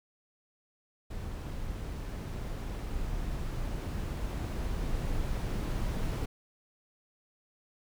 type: noise with level ramp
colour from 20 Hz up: brown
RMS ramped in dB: -38 to -31 dBFS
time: 1.1-6.26 s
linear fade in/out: 10 ms
effects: none